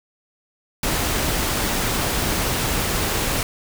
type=noise; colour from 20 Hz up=pink; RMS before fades=-22 dBFS; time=0.83-3.43 s; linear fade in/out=2 ms; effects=none